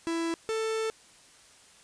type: tone pair in turn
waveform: 45% pulse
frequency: 331.9 / 443 Hz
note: E4 / A4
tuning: +12 / +12 cents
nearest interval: perfect fourth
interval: 500 cents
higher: second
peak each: -28 dBFS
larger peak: neither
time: 0.07-0.34 / 0.49-0.9 s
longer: second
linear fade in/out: 0 ms
effects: white hiss -56 dBFS RMS until 1.83 s + resampled to 22050 Hz